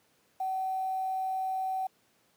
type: tone with quantisation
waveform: sine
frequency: 758 Hz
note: F#5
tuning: 42 cents sharp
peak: -29 dBFS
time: 0.4-1.87 s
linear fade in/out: 5 ms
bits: 9
effects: pink hiss -68 dBFS RMS until 2.36 s + high-pass 150 Hz 12 dB/octave